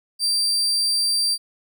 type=tone; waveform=35% pulse; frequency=4699 Hz; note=D8; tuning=in tune; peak=-17 dBFS; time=0.19-1.38 s; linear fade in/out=50 ms; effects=none